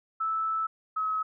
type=tone pair in turn; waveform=sine; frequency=1313 / 1281.5 Hz; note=E6 / E6; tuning=-7 / -49 cents; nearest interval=unison; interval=42 cents; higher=first; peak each=-26 dBFS; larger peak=neither; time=0.2-0.67 / 0.96-1.23 s; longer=first; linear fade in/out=10 ms; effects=none